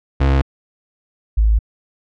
35% pulse / sine tone pair in turn, 68 / 53.97 Hz, C#2 / A1, -33 / -33 cents, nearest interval major third, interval 400 cents, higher first, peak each -10 dBFS, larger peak neither, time 0.2-0.42 / 1.37-1.59 s, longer neither, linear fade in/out 10 ms, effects low-pass 3000 Hz 12 dB/octave

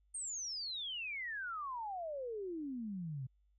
sine exponential sweep, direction down, 8870 to 124.4 Hz, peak -39 dBFS, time 0.14-3.27 s, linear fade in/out 10 ms, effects added 50 Hz sine -69 dBFS peak until 3.58 s

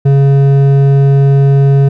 sine tone with hard clipping, 138.59 Hz, C#3, in tune, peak -6 dBFS, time 0.05-1.89 s, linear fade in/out 10 ms, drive 8 dB, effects none

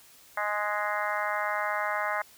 harmonic tone with a mistuned harmonic, 208.2 Hz, G#3, 5 cents sharp, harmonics 3 / 4 / 5 / 6 / 7 / 8 / 9 / 10, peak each -34 / -34 / -35 / -34 / -36 / -37 / -37 / -38 dBFS, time 0.37-2.22 s, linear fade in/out 5 ms, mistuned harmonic 7, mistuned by +15 cents, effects white hiss -55 dBFS RMS until 2.37 s

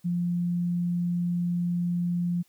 sine tone, 174.61 Hz, F3, in tune, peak -24 dBFS, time 0.04-2.43 s, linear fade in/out 20 ms, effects white hiss -65 dBFS RMS until 2.48 s

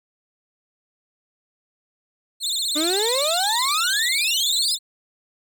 30% pulse tone with vibrato, 3894 Hz, B7, 25 cents flat, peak -19 dBFS, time 2.4-4.79 s, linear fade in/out 50 ms, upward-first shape sine, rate 16 Hz, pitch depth 190 cents each way
35% pulse exponential sweep, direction up, 290 to 5290 Hz, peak -20 dBFS, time 2.75-4.76 s, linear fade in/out 20 ms
effects none

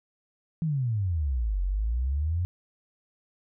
sine exponential two-way sweep, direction down then up, 167.9 to 44.64 to 91.4 Hz, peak -24 dBFS, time 0.62-2.45 s, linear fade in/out 0 ms, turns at 1.62 s, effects none

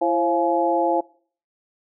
sine tone cluster, 336.9 / 534 / 691 / 846 Hz, E4 / C5 / F5 / G#5, +38 / +35 / -19 / +32 cents, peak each -23 dBFS, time 0.01-1.01 s, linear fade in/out 10 ms, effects noise-tail reverb RT60 0.5 s tail -23 dB re dry

